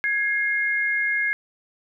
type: tone pair together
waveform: sine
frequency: 1661.2 / 2135 Hz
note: G#6 / C7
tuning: 0 / +34 cents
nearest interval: major third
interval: 434 cents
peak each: -23 dBFS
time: 0.04-1.33 s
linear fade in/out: 0 ms
effects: none